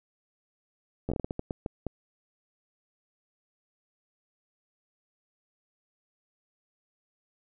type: slowing click train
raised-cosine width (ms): 2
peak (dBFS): -18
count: 12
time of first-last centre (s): 1.09-1.867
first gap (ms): 11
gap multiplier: 1.34
effects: none